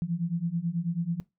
sine beating tone pair, 164.81 / 174.01 Hz, E3 / F3, 0 / -6 cents, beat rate 9.2 Hz, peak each -31 / -29 dBFS, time 0.02-1.2 s, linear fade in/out 0 ms, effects noise-tail reverb RT60 0.2 s tail -20 dB re dry

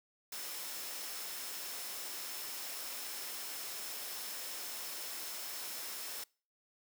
sine tone in noise, 5290 Hz, E8, 5 cents sharp, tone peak -51 dBFS, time 0.32-6.24 s, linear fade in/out 5 ms, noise white, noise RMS -43 dBFS, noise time 0.32-6.24 s, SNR -11 dB, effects noise-tail reverb RT60 0.4 s tail -26 dB re dry + high-pass 300 Hz 12 dB/octave

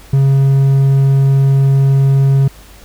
triangle tone, 136.6 Hz, C#3, 25 cents flat, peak -5 dBFS, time 0.13-2.48 s, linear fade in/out 5 ms, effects added 50 Hz sine -39 dBFS peak until 2.84 s + pink hiss -41 dBFS RMS until 2.84 s

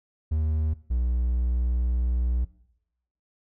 triangle tone pair in turn, 77.78 / 60.76 Hz, D#2 / B1, 0 / -28 cents, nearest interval major third, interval 428 cents, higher first, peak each -20 dBFS, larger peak neither, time 0.31-0.74 / 0.9-2.45 s, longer second, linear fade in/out 10 ms, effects noise-tail reverb RT60 0.8 s tail -19 dB re dry

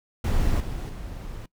brown noise with level steps, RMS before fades -23 / -31 / -35 dBFS, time 0.24-1.46 s, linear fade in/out 5 ms, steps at 0.6 / 0.89 s, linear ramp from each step 5 ms, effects noise-tail reverb RT60 0.1 s tail -21 dB re dry

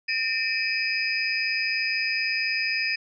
sine tone cluster, 1813 / 2352 / 2547 / 4982 Hz, A#6 / D7 / D#7 / D#8, -49 / +2 / +40 / +1 cents, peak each -29 dBFS, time 0.08-2.96 s, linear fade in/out 10 ms, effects none

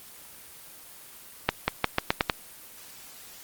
accelerating click train, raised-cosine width 0.3 ms, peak -4 dBFS, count 7, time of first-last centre 1.49-2.298 s, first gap 190 ms, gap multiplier 0.86, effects white hiss -47 dBFS RMS until 3.43 s + Opus 24 kbps

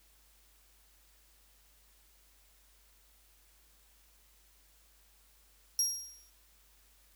30% pulse tone with exponential decay, 5620 Hz, F8, 10 cents sharp, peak -21 dBFS, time 5.79-6.3 s, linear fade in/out 1 ms, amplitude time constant 110 ms, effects added 50 Hz sine -66 dBFS peak until 7.15 s + white hiss -66 dBFS RMS until 7.15 s

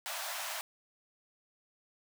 pink high-pass noise, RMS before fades -39 dBFS, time 0.06-0.61 s, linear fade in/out 0 ms, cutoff 600 Hz, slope 96 dB/octave, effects none

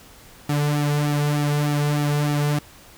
sawtooth tone with flanger, 146.83 Hz, D3, in tune, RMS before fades -21 dBFS, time 0.49-2.59 s, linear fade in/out 5 ms, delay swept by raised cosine 1.9 to 3.2 ms, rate 3.3 Hz, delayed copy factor -0.75, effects pink hiss -47 dBFS RMS until 2.97 s

